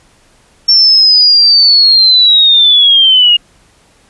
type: linear sweep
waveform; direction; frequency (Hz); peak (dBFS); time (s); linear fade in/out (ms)
sine; down; 5450 to 2834; -3; 0.68-3.37; 10
effects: pink hiss -48 dBFS RMS until 4.09 s + resampled to 24000 Hz